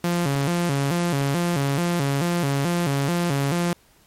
sawtooth tone with vibrato, 155.5 Hz, D#3, 1 cent flat, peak -16 dBFS, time 0.04-3.73 s, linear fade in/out 2 ms, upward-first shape square, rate 2.3 Hz, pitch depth 190 cents each way, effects pink hiss -57 dBFS RMS until 4.06 s + MP3 64 kbps

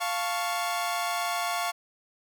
sawtooth chord, F augmented, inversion none, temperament equal, 698.5 / 880 / 1108.7 Hz, F5 / A5 / C#6, 0 / 0 / 0 cents, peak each -26 / -32 / -28 dBFS, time 0-1.72 s, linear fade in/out 20 ms, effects none

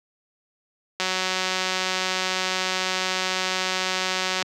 click train, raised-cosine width 0.2 ms, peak -7 dBFS, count 638, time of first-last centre 1-4.425 s, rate 186 Hz, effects high-pass 200 Hz 12 dB/octave

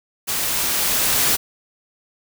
white noise with level ramp, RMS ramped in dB -23 to -17 dBFS, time 0.27-1.37 s, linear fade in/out 20 ms, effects none

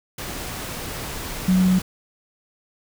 sine tone in noise, 185 Hz, F#3, in tune, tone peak -14 dBFS, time 1.48-1.79 s, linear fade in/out 5 ms, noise pink, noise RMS -31 dBFS, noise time 0.18-1.82 s, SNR +14 dB, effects none

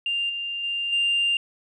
sine tone with level steps, 2794 Hz, F7, in tune, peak -22 / -27 / -24 / -18 dBFS, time 0.06-1.37 s, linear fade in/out 2 ms, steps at 0.29 / 0.63 / 0.92 s, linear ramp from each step 10 ms, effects tanh soft clip ceiling -16 dBFS

